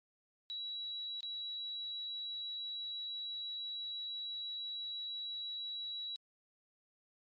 sine tone with dropouts, 3902 Hz, B7, 22 cents flat, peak -39 dBFS, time 0.5-6.16 s, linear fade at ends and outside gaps 0 ms, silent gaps 1.206-1.23 s, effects MP3 32 kbps

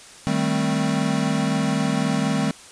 square chord, A half-diminished seventh, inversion second, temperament equal, 155.56 / 196 / 220 / 261.6 Hz, Eb3 / G3 / A3 / C4, 0 / 0 / 0 / 0 cents, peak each -26 dBFS, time 0.27-2.51 s, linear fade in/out 0 ms, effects white hiss -44 dBFS RMS until 2.71 s + resampled to 22050 Hz

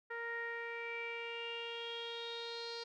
sawtooth tone with low-pass filter sweep, 466.2 Hz, A#4, in tune, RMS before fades -43 dBFS, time 0.1-2.84 s, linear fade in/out 10 ms, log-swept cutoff 1700 to 4500 Hz, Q 7.9, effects none

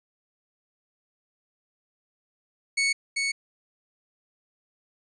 sawtooth tone with echo, 2217 Hz, C#7, in tune, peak -18 dBFS, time 2.77-2.93 s, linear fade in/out 10 ms, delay 390 ms, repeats 1, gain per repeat -3 dB, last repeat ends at 3.32 s, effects resampled to 22050 Hz

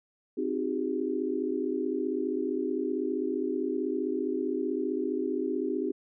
sine chord, Ab dominant seventh, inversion first, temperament equal with one note detuned, 261.6 / 311.1 / 370 / 405.4 Hz, C4 / Eb4 / Gb4 / Ab4, 0 / 0 / 0 / -42 cents, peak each -33 dBFS, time 0.37-5.92 s, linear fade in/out 10 ms, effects none

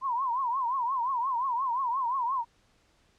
sine tone with vibrato, 1008 Hz, B5, 35 cents sharp, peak -26 dBFS, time 0.01-2.45 s, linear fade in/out 50 ms, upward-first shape triangle, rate 5.7 Hz, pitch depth 180 cents each way, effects pink hiss -66 dBFS RMS until 3.18 s + low-pass 7000 Hz 12 dB/octave

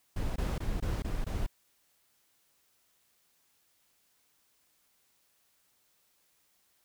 brown noise bursts, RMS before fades -32 dBFS, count 6, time 0.16-1.465 s, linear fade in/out 5 ms, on 200 ms, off 21 ms, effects white hiss -71 dBFS RMS until 6.84 s

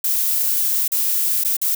violet noise with dropouts, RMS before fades -19 dBFS, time 0.04-1.75 s, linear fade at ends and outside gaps 5 ms, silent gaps 0.879-0.918 / 1.438-1.447 / 1.568-1.615 s, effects none

